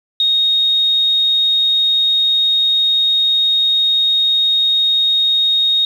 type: tone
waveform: sine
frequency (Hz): 3729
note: A#7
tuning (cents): 0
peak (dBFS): -11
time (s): 0.2-5.85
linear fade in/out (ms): 2
effects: 7-bit